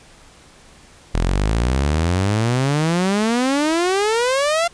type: exponential sweep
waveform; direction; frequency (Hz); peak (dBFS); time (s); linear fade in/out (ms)
sawtooth; up; 40.21 to 698.5; -12; 1.14-4.68; 10
effects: pink hiss -47 dBFS RMS until 4.73 s + resampled to 22050 Hz